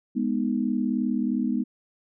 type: chord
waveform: sine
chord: G# minor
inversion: none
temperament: equal with one note detuned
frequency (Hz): 207.7 / 246.9 / 310.2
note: G#3 / B3 / D#4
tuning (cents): 0 / 0 / -5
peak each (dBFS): -27 / -25 / -30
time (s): 0.15-1.64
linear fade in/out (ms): 20
effects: none